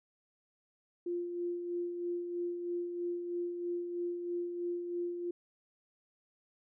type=tone with tremolo; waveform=sine; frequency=349.2 Hz; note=F4; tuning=in tune; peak=-32 dBFS; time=1.06-5.31 s; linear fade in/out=5 ms; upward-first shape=sine; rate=3.1 Hz; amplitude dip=45%; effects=none